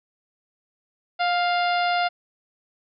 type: harmonic tone with a mistuned harmonic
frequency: 700 Hz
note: F5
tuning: 4 cents sharp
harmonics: 1 / 2 / 3 / 4 / 5 / 6 / 7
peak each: -21 / -27 / -31 / -33 / -35 / -37 / -38 dBFS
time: 1.19-2.09 s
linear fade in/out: 20 ms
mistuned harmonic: 1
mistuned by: +16 cents
effects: none